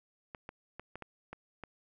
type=clicks; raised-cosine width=0.5 ms; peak=-28 dBFS; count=7; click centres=0.348 / 0.491 / 0.796 / 0.956 / 1.023 / 1.33 / 1.637 s; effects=none